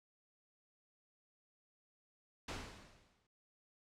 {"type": "noise with exponential decay", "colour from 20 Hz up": "pink", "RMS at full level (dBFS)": -41, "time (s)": [2.48, 3.27], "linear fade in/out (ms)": 5, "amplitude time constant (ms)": 170, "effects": ["noise-tail reverb RT60 0.1 s tail -21 dB re dry", "low-pass 6000 Hz 12 dB/octave"]}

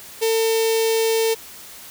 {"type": "tone with notch filter", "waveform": "sawtooth", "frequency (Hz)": 450, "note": "A4", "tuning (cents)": 39, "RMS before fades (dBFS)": -19, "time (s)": [0.21, 1.35], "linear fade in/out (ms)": 20, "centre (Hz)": 1300, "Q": 0.63, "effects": ["white hiss -40 dBFS RMS until 1.9 s"]}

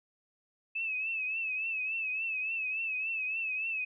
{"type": "tone with vibrato", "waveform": "sine", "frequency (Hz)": 2600, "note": "E7", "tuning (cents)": -24, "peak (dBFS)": -31, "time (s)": [0.75, 3.85], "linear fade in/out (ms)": 10, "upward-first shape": "triangle", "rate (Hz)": 3.5, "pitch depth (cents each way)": 80, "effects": []}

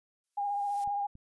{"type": "noise with exponential growth", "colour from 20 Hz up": "blue", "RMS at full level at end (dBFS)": -47, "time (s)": [0.24, 0.84], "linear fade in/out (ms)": 0, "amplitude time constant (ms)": 130}
{"type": "tone with vibrato", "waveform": "sine", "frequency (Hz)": 811, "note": "G#5", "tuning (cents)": -41, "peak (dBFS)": -29, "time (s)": [0.37, 1.07], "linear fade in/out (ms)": 10, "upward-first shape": "sine", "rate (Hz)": 15, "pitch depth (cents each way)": 24}
{"type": "clicks", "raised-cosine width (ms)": 5, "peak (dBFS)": -39, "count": 2, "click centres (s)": [0.876, 1.154]}
{"effects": ["resampled to 24000 Hz"]}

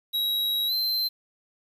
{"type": "tone with pitch glide", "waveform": "square", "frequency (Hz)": [3853, 4106], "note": ["B7", "C8"], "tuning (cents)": [-44, -33], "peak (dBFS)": -24, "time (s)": [0.13, 1.09], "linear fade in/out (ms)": 20, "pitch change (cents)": 111, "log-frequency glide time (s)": [0.67, 0.73], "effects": ["9-bit"]}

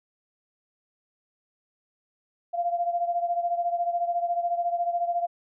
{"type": "beating tone pair", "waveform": "sine", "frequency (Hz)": [691, 705], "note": ["F5", "F5"], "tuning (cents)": [-19, 16], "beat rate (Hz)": 14, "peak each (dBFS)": [-25, -30], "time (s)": [2.53, 5.27], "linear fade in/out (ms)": 20, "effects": []}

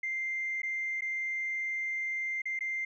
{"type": "tone with dropouts", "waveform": "sine", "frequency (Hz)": 2093, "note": "C7", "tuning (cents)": 0, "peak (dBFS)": -30, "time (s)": [0.03, 2.85], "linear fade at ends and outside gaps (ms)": 5, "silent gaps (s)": [[0.619, 0.631], [1.009, 1.019], [2.419, 2.455], [2.591, 2.607]], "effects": ["tanh soft clip ceiling -26 dBFS"]}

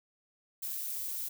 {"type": "noise with amplitude modulation", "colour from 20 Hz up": "violet", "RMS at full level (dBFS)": -36, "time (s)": [0.62, 1.29], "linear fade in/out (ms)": 10, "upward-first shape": "sine", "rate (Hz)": 135, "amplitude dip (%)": 25, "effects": []}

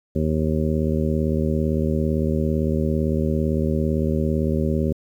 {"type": "harmonic tone", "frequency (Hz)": 77.78, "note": "D#2", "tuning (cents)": 0, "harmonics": [1, 2, 3, 4, 5, 6, 7], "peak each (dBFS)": [-24, -24, -24, -32, -27, -34, -30], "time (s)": [0.15, 4.93], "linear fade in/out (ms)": 10, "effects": ["9-bit"]}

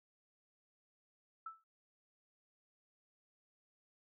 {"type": "tone with exponential decay", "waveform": "sine", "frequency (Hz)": 1318.5, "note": "E6", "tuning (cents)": 0, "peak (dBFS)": -40, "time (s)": [1.46, 1.64], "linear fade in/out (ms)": 5, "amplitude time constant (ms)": 37, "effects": []}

